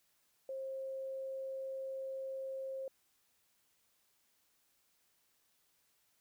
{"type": "tone", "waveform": "sine", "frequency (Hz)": 533, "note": "C5", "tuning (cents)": 32, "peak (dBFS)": -39, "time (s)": [0.49, 2.88], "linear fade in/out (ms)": 2, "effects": ["white hiss -75 dBFS RMS until 6.2 s"]}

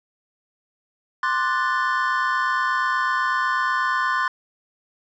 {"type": "chord", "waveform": "triangle", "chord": "D dominant seventh", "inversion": "third", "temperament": "equal", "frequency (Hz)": [1046.5, 1174.7, 1480, 1760], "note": ["C6", "D6", "F#6", "A6"], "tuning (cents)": [0, 0, 0, 0], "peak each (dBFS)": [-21, -26, -24, -24], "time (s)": [1.23, 4.28], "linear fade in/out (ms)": 2, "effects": ["resampled to 16000 Hz", "9-bit"]}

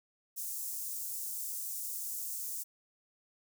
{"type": "high-pass noise", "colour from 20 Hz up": "white", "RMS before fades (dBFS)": -39, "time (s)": [0.36, 2.64], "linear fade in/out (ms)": 20, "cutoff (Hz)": 6600, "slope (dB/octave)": 24, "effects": []}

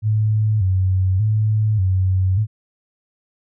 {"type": "tone with vibrato", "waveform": "sine", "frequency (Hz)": 100.5, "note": "G2", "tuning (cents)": 44, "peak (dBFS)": -14, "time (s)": [0.02, 2.47], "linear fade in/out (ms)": 50, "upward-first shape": "square", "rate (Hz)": 0.85, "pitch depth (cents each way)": 120, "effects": []}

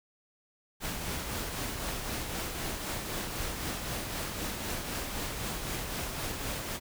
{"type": "noise with tremolo", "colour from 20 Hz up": "pink", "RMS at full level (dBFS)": -34, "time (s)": [0.8, 6.8], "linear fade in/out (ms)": 50, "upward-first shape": "triangle", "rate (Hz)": 3.9, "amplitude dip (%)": 40, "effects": []}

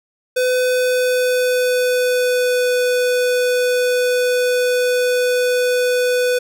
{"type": "tone with pitch glide", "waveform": "square", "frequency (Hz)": [504, 496.8], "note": ["B4", "B4"], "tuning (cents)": [35, 10], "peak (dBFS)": -15, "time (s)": [0.36, 6.39], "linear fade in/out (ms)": 10, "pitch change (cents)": -25, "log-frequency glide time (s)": [0.52, 2.72], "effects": []}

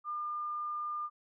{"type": "tone", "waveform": "sine", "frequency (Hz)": 1204, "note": "D6", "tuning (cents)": 43, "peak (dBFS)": -34, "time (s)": [0.04, 1.1], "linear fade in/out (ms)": 50, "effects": []}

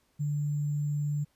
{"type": "tone with sample-and-hold", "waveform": "sine", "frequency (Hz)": 146.83, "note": "D3", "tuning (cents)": 0, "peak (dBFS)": -27, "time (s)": [0.19, 1.25], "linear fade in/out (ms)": 20, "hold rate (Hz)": 7350, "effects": ["pink hiss -71 dBFS RMS until 1.35 s", "resampled to 32000 Hz"]}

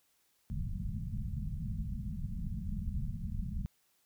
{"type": "low-pass noise", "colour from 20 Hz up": "pink", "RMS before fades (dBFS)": -37, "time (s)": [0.5, 3.66], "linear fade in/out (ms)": 0, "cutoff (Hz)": 220, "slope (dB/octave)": 96, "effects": ["white hiss -73 dBFS RMS until 4.05 s"]}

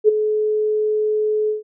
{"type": "tone with ADSR envelope", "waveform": "sine", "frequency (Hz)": 427.6, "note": "A4", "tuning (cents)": -49, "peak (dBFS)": -6, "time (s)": [0.04, 1.63], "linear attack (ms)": 44, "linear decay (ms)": 14, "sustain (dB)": -10, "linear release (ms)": 140, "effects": []}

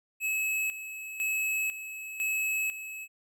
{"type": "tone with tremolo", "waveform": "square", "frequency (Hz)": 2582, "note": "E7", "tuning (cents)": -37, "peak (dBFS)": -28, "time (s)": [0.2, 3.08], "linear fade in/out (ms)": 50, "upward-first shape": "square", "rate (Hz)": 1, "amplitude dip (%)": 70, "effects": []}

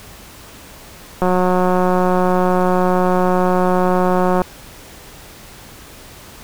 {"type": "click train", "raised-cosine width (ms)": 1, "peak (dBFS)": -3, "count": 583, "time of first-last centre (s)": [1.22, 4.418], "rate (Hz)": 182, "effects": ["pink hiss -39 dBFS RMS until 6.43 s"]}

